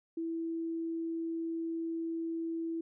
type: tone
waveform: sine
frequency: 329.6 Hz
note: E4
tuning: in tune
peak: -33 dBFS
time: 0.17-2.81 s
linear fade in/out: 5 ms
effects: none